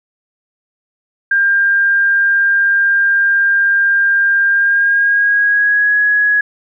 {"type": "tone with pitch glide", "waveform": "sine", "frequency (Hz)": [1599, 1674.6], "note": ["G6", "G#6"], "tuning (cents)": [34, 14], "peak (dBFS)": -9, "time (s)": [1.31, 6.41], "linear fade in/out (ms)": 5, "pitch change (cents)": 80, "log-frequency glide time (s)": [4.5, 5.97], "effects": []}